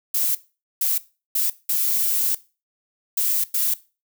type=noise bursts at uneven times; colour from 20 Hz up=violet; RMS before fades=-21 dBFS; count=6; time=0.14-0.35 / 0.81-0.98 / 1.35-1.5 / 1.69-2.35 / 3.17-3.44 / 3.54-3.74 s; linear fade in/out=5 ms; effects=noise-tail reverb RT60 0.3 s tail -18 dB re dry